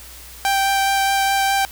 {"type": "tone with vibrato", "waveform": "sawtooth", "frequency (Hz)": 784, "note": "G5", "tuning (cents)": 0, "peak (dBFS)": -12, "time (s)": [0.45, 1.65], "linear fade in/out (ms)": 0, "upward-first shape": "sine", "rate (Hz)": 4.8, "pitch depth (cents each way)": 8, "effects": ["added 60 Hz sine -42 dBFS peak until 1.71 s", "white hiss -40 dBFS RMS until 1.71 s"]}